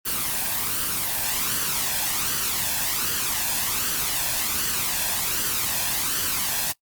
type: noise with flanger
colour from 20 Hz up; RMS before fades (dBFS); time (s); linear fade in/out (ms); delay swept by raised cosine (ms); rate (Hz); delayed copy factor
white; -25; 0.05-6.73; 20; 0.65 to 1.2; 1.3; +0.5
effects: noise-tail reverb RT60 0.1 s tail -22 dB re dry + Opus 24 kbps